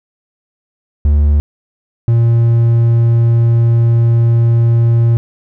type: tone pair in turn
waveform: triangle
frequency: 73.42 / 116.55 Hz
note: D2 / A#2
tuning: 0 / 0 cents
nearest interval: minor sixth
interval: 800 cents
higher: second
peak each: -5 dBFS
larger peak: neither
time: 1.05-1.4 / 2.08-5.17 s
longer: second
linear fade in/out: 0 ms
effects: none